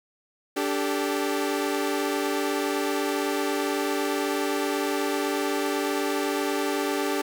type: chord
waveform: sawtooth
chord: D suspended fourth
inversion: none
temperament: equal with one note detuned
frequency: 290.1 / 392 / 440 Hz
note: D4 / G4 / A4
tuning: -21 / 0 / 0 cents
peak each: -24 / -24 / -28 dBFS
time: 0.56-7.22 s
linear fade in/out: 10 ms
effects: 9-bit